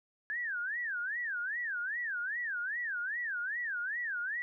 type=tone with vibrato; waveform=sine; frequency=1661.2 Hz; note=G#6; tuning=in tune; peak=-33 dBFS; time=0.3-4.42 s; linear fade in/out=0 ms; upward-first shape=sine; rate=2.5 Hz; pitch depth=280 cents each way; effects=none